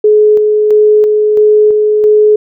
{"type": "tone with tremolo", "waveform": "sine", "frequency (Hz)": 424.2, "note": "G#4", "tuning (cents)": 37, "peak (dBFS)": -3, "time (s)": [0.04, 2.36], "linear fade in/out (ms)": 5, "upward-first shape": "square", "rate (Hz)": 1.5, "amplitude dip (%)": 30, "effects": []}